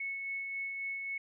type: tone with tremolo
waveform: sine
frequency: 2203 Hz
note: C#7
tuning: 11 cents flat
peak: -34 dBFS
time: 0-1.18 s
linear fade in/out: 5 ms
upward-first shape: sine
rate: 3.7 Hz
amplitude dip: 30%
effects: none